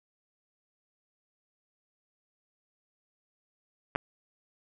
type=clicks; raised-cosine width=0.5 ms; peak=-17 / -12 dBFS; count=2; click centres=3.952 / 3.959 s; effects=none